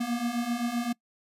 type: beating tone pair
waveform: square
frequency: 233.6 / 241.3 Hz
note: A#3 / B3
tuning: +4 / -40 cents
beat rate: 7.7 Hz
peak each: -33 / -30 dBFS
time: 0-0.93 s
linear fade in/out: 10 ms
effects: noise-tail reverb RT60 0.1 s tail -23 dB re dry + resampled to 32000 Hz